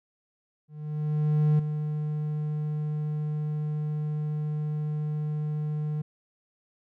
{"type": "tone with ADSR envelope", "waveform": "triangle", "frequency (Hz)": 151.2, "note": "D#3", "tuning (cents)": -49, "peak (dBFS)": -16, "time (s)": [0.68, 6.02], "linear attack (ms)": 910, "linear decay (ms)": 6, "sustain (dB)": -9, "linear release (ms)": 8, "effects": []}